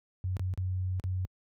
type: tone with dropouts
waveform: sine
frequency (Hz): 92.5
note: F#2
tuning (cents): 0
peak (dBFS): -28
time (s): 0.24-1.25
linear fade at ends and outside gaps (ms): 0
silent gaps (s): 0.368-0.395 / 0.538-0.576 / 0.998-1.039
effects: high-pass 60 Hz 12 dB/octave